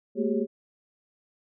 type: tone cluster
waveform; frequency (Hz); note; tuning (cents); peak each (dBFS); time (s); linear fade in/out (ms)
sine; 213.9 / 231.7 / 380.3 / 410 / 548; A3 / A#3 / F#4 / G#4 / C#5; -49 / -10 / +48 / -22 / -20; -31 / -28 / -30 / -29 / -35; 0.15-0.47; 50
effects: none

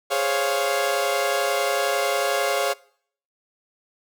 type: chord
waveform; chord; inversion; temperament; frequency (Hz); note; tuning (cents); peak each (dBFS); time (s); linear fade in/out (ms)
sawtooth; Db major seventh; second; equal; 415.3 / 523.3 / 554.4 / 698.5; Ab4 / C5 / Db5 / F5; 0 / 0 / 0 / 0; -24 / -26 / -20 / -22; 0.1-2.74; 20
effects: noise-tail reverb RT60 0.6 s tail -23 dB re dry

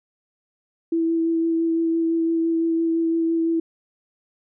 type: tone with vibrato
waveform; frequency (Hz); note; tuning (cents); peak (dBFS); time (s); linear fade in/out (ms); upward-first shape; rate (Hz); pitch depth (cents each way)
sine; 329.6; E4; 0; -18; 0.92-3.6; 5; sine; 5.9; 12
effects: none

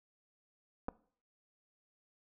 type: clicks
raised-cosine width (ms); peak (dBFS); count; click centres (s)
1; -24; 2; 0.884 / 0.888
effects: noise-tail reverb RT60 0.5 s tail -21 dB re dry

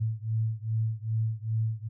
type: beating tone pair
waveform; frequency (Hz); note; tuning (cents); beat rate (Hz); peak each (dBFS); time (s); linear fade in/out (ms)
sine; 110 / 112.5; A2 / A2; 0 / +39; 2.5; -29 / -30; 0-1.89; 20
effects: none

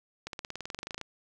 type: accelerating click train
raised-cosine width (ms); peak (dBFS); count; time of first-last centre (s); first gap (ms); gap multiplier
0.2; -20; 17; 0.27-1.013; 62; 0.96
effects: none

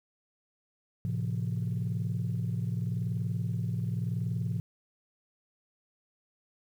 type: chord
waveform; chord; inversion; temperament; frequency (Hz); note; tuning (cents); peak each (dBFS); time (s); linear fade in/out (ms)
sine; F major; first; equal with one note detuned; 110 / 130.81 / 170.92; A2 / C3 / F3; 0 / 0 / -37; -31 / -33 / -33; 1.05-4.6; 0
effects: tanh soft clip ceiling -23 dBFS + 10-bit

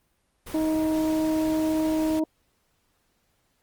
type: noise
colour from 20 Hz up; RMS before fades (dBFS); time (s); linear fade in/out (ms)
pink; -39; 0.46-2.2; 10
type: harmonic tone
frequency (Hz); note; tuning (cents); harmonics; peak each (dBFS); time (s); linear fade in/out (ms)
314.4; D#4; +18; 1 / 2 / 3; -22 / -30 / -38; 0.54-2.24; 5
effects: pink hiss -70 dBFS RMS until 3.62 s + Opus 32 kbps

